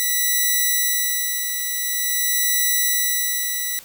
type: tone with tremolo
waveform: 5% pulse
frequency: 1962 Hz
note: B6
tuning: 12 cents flat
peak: -6 dBFS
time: 0-3.79 s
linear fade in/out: 0 ms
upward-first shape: sine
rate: 0.47 Hz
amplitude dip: 50%
effects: white hiss -44 dBFS RMS until 3.84 s